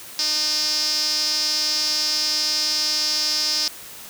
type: tone with band-pass filter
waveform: sawtooth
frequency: 304.4 Hz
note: D#4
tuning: 38 cents flat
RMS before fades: -22 dBFS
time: 0.19-3.68 s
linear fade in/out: 0 ms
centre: 5100 Hz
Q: 8.6
effects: white hiss -39 dBFS RMS until 4.09 s